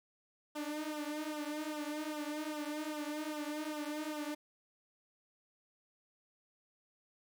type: tone with flanger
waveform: sawtooth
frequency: 301.7 Hz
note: D4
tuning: 47 cents sharp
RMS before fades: -40 dBFS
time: 0.55-4.35 s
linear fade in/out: 10 ms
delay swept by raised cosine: 0.44 to 5.94 ms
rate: 2.5 Hz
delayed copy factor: -0.9
effects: none